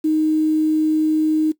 sine tone with quantisation, 311.1 Hz, D#4, in tune, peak -14 dBFS, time 0.04-1.52 s, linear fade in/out 10 ms, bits 7, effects noise-tail reverb RT60 0.1 s tail -18 dB re dry

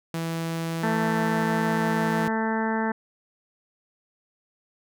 sawtooth tone, 164.81 Hz, E3, in tune, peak -23 dBFS, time 0.14-2.28 s, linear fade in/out 2 ms
harmonic tone, 221.8 Hz, A3, 14 cents sharp, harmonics 1 / 2 / 3 / 4 / 5 / 6 / 7 / 8 / 9, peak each -26 / -31 / -35 / -29 / -39 / -38 / -35 / -34 / -43 dBFS, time 0.83-2.92 s, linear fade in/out 5 ms
effects none

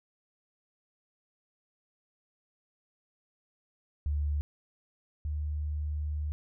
sine tone pair in turn, 73.42 / 75.01 Hz, D2 / D2, 0 / +37 cents, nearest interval unison, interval 37 cents, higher second, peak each -27 / -30 dBFS, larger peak first, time 4.06-4.41 / 5.25-6.32 s, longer second, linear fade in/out 0 ms, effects none

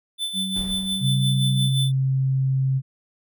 square tone with tremolo, 3520 Hz, A7, in tune, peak -23 dBFS, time 0.18-1.92 s, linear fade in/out 50 ms, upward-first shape sine, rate 5.7 Hz, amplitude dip 60%
sine tone with pitch glide, 190.6 to 194.6 Hz, G3 to G3, -48 to -12 cents, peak -27 dBFS, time 0.33-1.71 s, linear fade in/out 50 ms, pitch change +36 cents, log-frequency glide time 0.64-1.47 s
brown noise with exponential decay, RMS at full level -31 dBFS, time 0.56-1.62 s, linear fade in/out 2 ms, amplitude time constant 230 ms
sine tone, 133.2 Hz, C3, 31 cents sharp, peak -18 dBFS, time 1-2.82 s, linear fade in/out 50 ms
effects none

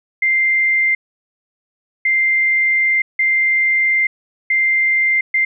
sine tone bursts at uneven times, 2093 Hz, C7, in tune, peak -12 dBFS, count 5, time 0.22-0.95 / 2.05-3.02 / 3.19-4.07 / 4.5-5.21 / 5.34-5.45 s, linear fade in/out 5 ms, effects none

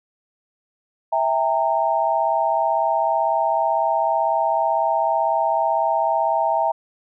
sine tone cluster, 655 / 799 / 919 Hz, E5 / G5 / A#5, -11 / +33 / -25 cents, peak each -21 / -22 / -21 dBFS, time 1.12-6.72 s, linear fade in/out 10 ms, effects none

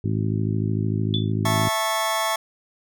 harmonic tone, 53.3 Hz, G#1, 46 cents sharp, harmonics 2 / 3 / 4 / 5 / 6 / 7, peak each -23 / -27 / -29 / -31 / -33 / -34 dBFS, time 0.04-1.69 s, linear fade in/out 5 ms
sine tone with exponential decay, 3469 Hz, A7, 25 cents flat, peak -20 dBFS, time 1.14-1.32 s, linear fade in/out 1 ms, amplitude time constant 37 ms
sawtooth chord, A major, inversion second, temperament just, 660 / 880 / 1100 Hz, E5 / A5 / C#6, +2 / 0 / -14 cents, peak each -22 dBFS, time 1.45-2.36 s, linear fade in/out 5 ms
effects none

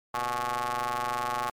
sawtooth ring-modulated tone, 123.47 Hz, B2, in tune, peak -21 dBFS, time 0.14-1.5 s, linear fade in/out 5 ms, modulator 976 Hz, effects MP3 96 kbps

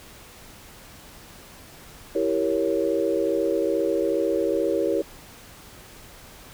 sine chord, E diminished seventh, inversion none, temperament equal, 329.6 / 392 / 466.2 / 554.4 Hz, E4 / G4 / Bb4 / Db5, 0 / 0 / 0 / 0 cents, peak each -26 dBFS, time 2.15-5.02 s, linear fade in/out 5 ms, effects pink hiss -46 dBFS RMS until 6.53 s

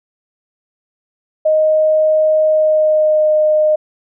sine tone with pitch glide, 622.3 to 614.1 Hz, D#5 to D#5, 0 to -23 cents, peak -9 dBFS, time 1.45-3.76 s, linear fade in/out 10 ms, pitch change -23 cents, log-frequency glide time 2.45-3.33 s, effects none

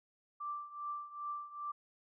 sine tone with tremolo, 1174.7 Hz, D6, in tune, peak -36 dBFS, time 0.4-1.72 s, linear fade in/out 10 ms, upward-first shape triangle, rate 2.5 Hz, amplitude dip 85%, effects none

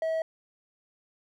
sine tone with hard clipping, 645 Hz, E5, 38 cents flat, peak -27 dBFS, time 0.02-0.22 s, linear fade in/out 2 ms, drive 3 dB, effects none

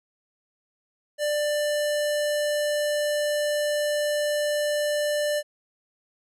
square tone with low-pass filter, 592 Hz, D5, 14 cents sharp, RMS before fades -25 dBFS, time 1.18-5.43 s, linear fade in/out 50 ms, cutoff 11000 Hz, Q 1.2, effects none

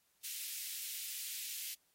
white high-pass noise, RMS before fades -43 dBFS, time 0.23-1.75 s, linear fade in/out 20 ms, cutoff 2300 Hz, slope 24 dB/octave, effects white hiss -75 dBFS RMS until 1.94 s + AAC 48 kbps

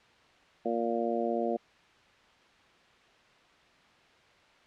harmonic tone, 116.54 Hz, A#2, in tune, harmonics 2 / 3 / 4 / 5 / 6, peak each -34 / -34 / -34 / -34 / -34 dBFS, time 0.65-1.57 s, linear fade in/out 10 ms, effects white hiss -60 dBFS RMS until 4.66 s + low-pass 3000 Hz 12 dB/octave

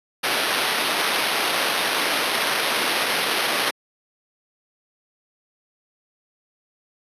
violet noise with sample-and-hold, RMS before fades -22 dBFS, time 0.23-3.71 s, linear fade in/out 10 ms, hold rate 7350 Hz, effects high-pass 300 Hz 12 dB/octave + resampled to 32000 Hz

